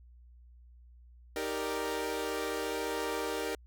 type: chord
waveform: sawtooth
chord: Eb major seventh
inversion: none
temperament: equal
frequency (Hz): 311.1 / 392 / 466.2 / 587.3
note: Eb4 / G4 / Bb4 / D5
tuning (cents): 0 / 0 / 0 / 0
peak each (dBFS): -36 / -34 / -32 / -38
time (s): 1.36-3.55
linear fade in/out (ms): 2
effects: added 60 Hz sine -53 dBFS peak until 3.66 s